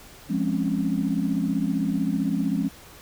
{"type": "chord", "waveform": "sine", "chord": "Db major seventh", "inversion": "first", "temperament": "equal", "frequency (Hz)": [174.61, 207.7, 261.6, 277.2], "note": ["F3", "Ab3", "C4", "Db4"], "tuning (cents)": [0, 0, 0, 0], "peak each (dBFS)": [-27, -26, -28, -27], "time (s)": [0.29, 2.69], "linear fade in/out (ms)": 20, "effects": ["tanh soft clip ceiling -11 dBFS", "pink hiss -47 dBFS RMS until 3.01 s"]}